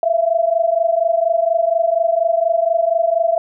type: tone pair together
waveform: sine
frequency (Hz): 656 / 680.2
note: E5 / F5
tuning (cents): -9 / -46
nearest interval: minor second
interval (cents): 63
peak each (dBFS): -16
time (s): 0.03-3.38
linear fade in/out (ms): 2
effects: none